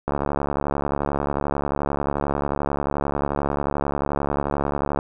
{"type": "click train", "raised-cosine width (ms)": 1, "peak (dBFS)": -9, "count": 351, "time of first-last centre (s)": [0.08, 4.989], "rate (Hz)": 71.3, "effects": []}